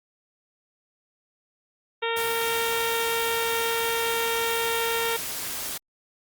harmonic tone, 460 Hz, A#4, 23 cents flat, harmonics 1 / 2 / 3 / 4 / 5 / 6 / 7 / 8, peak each -28 / -31 / -33 / -34 / -35 / -36 / -36 / -37 dBFS, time 2.02-5.17 s, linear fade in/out 10 ms
white noise, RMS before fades -32 dBFS, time 2.16-5.78 s, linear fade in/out 10 ms
effects Opus 48 kbps

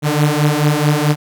sawtooth beating tone pair, 146.83 / 151.43 Hz, D3 / D#3, 0 / -47 cents, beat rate 4.6 Hz, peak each -11 dBFS, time 0.02-1.16 s, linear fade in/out 50 ms, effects none

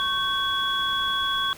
sine tone cluster, 1109 / 1544 / 3363 Hz, C#6 / G6 / G#7, 0 / -27 / +21 cents, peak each -27 / -29 / -25 dBFS, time 0-1.53 s, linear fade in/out 0 ms, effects pink hiss -44 dBFS RMS until 1.57 s

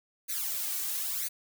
blue noise with flanger, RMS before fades -33 dBFS, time 0.28-1.29 s, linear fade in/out 20 ms, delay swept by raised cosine 0.47 to 2.67 ms, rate 1 Hz, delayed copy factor +1, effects none

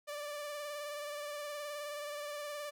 sawtooth tone with vibrato, 587.3 Hz, D5, in tune, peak -36 dBFS, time 0.07-2.71 s, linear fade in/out 20 ms, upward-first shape sine, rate 19 Hz, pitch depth 30 cents each way, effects none

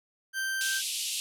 40% pulse tone, 1565 Hz, G6, 3 cents flat, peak -28 dBFS, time 0.33-0.82 s, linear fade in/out 50 ms
pink band-pass noise, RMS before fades -33 dBFS, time 0.61-1.2 s, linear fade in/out 0 ms, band 2700 to 12000 Hz, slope 48 dB/octave
effects none

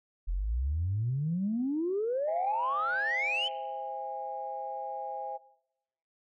sine exponential sweep, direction up, 40.82 to 3136 Hz, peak -27 dBFS, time 0.27-3.49 s, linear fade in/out 20 ms
sine chord, C augmented, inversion none, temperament just, 523.3 / 654.1 / 817.6 Hz, C5 / E5 / G#5, 0 / -14 / -27 cents, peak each -41 / -42 / -36 dBFS, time 2.27-5.38 s, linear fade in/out 20 ms
effects noise-tail reverb RT60 0.9 s tail -20 dB re dry + tanh soft clip ceiling -22 dBFS

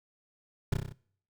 brown noise with echo, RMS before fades -25 dBFS, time 0.72-0.74 s, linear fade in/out 5 ms, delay 31 ms, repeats 6, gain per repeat -3 dB, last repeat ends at 0.926 s, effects noise-tail reverb RT60 0.6 s tail -22 dB re dry

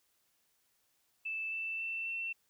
sine tone with pitch steps, 2637 / 2657 / 2677 / 2697 Hz, E7 / E7 / E7 / E7, 0 / +13 / +26 / +39 cents, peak -35 dBFS, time 1.25-2.33 s, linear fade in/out 10 ms, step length 270 ms, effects white hiss -75 dBFS RMS until 2.49 s

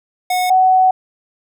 square / sine tone pair in turn, 731 / 748.1 Hz, F#5 / F#5, -21 / +19 cents, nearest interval unison, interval 40 cents, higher second, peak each -15 / -8 dBFS, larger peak second, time 0.3-0.5 / 0.5-0.91 s, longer second, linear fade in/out 5 ms, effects none

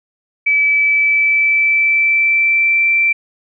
sine tone with pitch glide, 2300 to 2343 Hz, D7 to D7, -37 to -5 cents, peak -10 dBFS, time 0.46-3.13 s, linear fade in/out 10 ms, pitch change +32 cents, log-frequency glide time 0.63-2.89 s, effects none

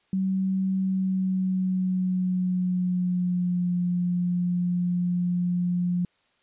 sine tone with pitch glide, 190 to 177.28 Hz, F#3 to F3, +46 to +26 cents, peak -22 dBFS, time 0.13-6.05 s, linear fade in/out 2 ms, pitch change -120 cents, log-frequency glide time 0.77-3.73 s, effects white hiss -67 dBFS RMS until 6.42 s + resampled to 8000 Hz

